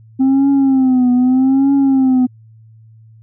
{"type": "tone with vibrato", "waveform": "sine", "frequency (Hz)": 262.1, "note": "C4", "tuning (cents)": 3, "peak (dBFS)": -6, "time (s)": [0.19, 2.27], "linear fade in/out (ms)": 20, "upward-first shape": "triangle", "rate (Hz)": 0.81, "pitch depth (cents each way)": 110, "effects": ["tanh soft clip ceiling -8 dBFS", "added 111 Hz sine -40 dBFS peak until 3.22 s"]}